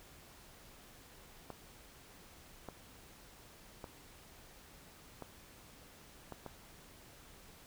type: clicks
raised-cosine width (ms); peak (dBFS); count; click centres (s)
1; -30; 6; 1.503 / 2.687 / 3.842 / 5.223 / 6.323 / 6.463
effects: pink hiss -58 dBFS RMS until 7.66 s